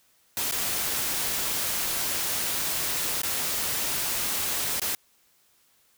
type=noise with dropouts; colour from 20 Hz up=white; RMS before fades=-28 dBFS; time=0.37-4.95 s; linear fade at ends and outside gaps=1 ms; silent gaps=0.512-0.522 / 3.218-3.233 / 4.798-4.817 s; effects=white hiss -64 dBFS RMS until 5.97 s